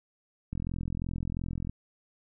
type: click train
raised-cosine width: 5 ms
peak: -22 dBFS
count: 51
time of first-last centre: 0.53-1.696 s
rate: 42.9 Hz
effects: none